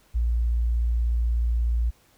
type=tone; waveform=sine; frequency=58.27 Hz; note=A#1; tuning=in tune; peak=-20 dBFS; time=0.14-1.91 s; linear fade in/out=20 ms; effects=pink hiss -60 dBFS RMS until 2.17 s